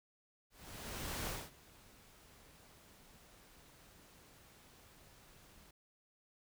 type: noise with ADSR envelope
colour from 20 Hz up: pink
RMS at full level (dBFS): -40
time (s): 0.5-5.71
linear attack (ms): 770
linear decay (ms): 230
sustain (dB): -22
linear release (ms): 5
effects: none